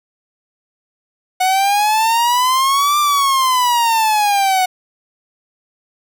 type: exponential two-way sweep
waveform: 45% pulse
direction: up then down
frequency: 735 to 1190 to 735 Hz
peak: -12 dBFS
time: 1.4-4.66 s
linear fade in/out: 10 ms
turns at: 2.99 s
effects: none